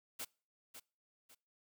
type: noise with echo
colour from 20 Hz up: white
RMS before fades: -43 dBFS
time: 0.19-0.25 s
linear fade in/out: 10 ms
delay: 550 ms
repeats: 2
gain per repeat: -9 dB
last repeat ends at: 1.35 s
effects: noise-tail reverb RT60 0.4 s tail -26 dB re dry